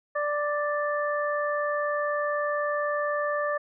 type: harmonic tone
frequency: 588 Hz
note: D5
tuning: 2 cents sharp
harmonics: 1 / 2 / 3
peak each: -27 / -30 / -32 dBFS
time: 0.15-3.58 s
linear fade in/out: 10 ms
effects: none